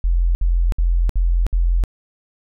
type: tone bursts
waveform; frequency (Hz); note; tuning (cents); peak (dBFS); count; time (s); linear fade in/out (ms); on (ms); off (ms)
sine; 43.07; F1; -23; -13; 5; 0.04-1.838; 0; 310; 62
effects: none